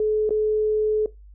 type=tone with dropouts; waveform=sine; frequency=428.7 Hz; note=A4; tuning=45 cents flat; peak=-18 dBFS; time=0-1.06 s; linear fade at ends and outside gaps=2 ms; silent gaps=0.293-0.306 s; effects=noise-tail reverb RT60 0.2 s tail -18 dB re dry + added 50 Hz sine -43 dBFS peak until 1.34 s